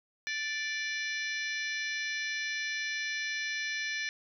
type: harmonic tone with a mistuned harmonic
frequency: 586 Hz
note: D5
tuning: 4 cents flat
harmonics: 3 / 4 / 5 / 6 / 7 / 8 / 9 / 10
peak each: -35 / -37 / -47 / -44 / -43 / -54 / -45 / -46 dBFS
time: 0.27-4.09 s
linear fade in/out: 0 ms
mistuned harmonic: 8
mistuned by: +52 cents
effects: none